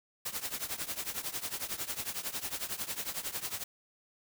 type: noise with tremolo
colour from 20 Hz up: white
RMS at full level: -34 dBFS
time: 0.25-3.64 s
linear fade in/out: 10 ms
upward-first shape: triangle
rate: 11 Hz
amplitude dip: 90%
effects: none